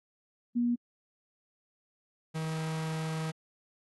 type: tone pair in turn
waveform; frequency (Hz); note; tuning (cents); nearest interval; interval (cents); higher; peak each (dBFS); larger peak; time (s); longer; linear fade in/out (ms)
sine / 45% pulse; 240 / 159.12; B3 / D#3; -49 / +39; perfect fifth; 712; first; -25 / -32; first; 0.55-0.76 / 2.34-3.32; second; 20
effects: AAC 32 kbps